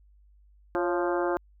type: harmonic tone with a mistuned harmonic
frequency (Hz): 174.61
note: F3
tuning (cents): 0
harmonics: 2 / 3 / 4 / 5 / 6 / 7 / 8 / 9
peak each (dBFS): -27 / -31 / -33 / -35 / -37 / -38 / -39 / -40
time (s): 0.75-1.37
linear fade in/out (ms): 0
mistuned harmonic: 3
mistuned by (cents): +71
effects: added 50 Hz sine -55 dBFS peak until 1.6 s